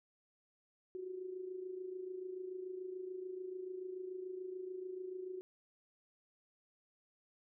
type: tone with amplitude modulation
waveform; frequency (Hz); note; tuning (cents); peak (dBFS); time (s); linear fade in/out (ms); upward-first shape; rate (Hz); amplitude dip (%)
sine; 370; F#4; 0; -39; 0.95-5.41; 0; sine; 26.9; 60
effects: none